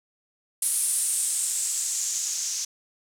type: noise with low-pass filter sweep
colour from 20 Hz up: violet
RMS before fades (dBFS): -27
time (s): 0.62-2.65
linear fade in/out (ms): 5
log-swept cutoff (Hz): 10000 to 6100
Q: 4.1
effects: none